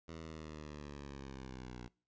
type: linear sweep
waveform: 10% pulse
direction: down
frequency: 82.41 to 60 Hz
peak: -38 dBFS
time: 0.08-1.88 s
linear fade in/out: 5 ms
effects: noise-tail reverb RT60 0.4 s tail -24 dB re dry + resampled to 16000 Hz